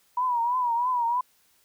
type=tone with vibrato; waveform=sine; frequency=970 Hz; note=B5; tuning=31 cents flat; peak=-22 dBFS; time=0.17-1.21 s; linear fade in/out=5 ms; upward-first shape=triangle; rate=3.1 Hz; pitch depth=100 cents each way; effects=white hiss -64 dBFS RMS until 1.64 s